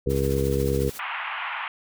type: harmonic tone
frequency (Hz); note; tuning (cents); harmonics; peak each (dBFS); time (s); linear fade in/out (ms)
68.4; C#2; -23; 1 / 2 / 3 / 4 / 5 / 6 / 7; -27 / -27 / -32 / -32 / -33 / -27 / -27; 0.06-0.9; 10
type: noise with tremolo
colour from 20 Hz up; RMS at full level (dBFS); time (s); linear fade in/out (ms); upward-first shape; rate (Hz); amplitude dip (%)
white; -38; 0.09-1; 20; sine; 14; 50
type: band-pass noise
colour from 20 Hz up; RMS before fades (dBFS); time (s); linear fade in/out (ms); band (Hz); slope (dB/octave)
pink; -31; 0.99-1.68; 2; 820 to 2900; 48
effects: none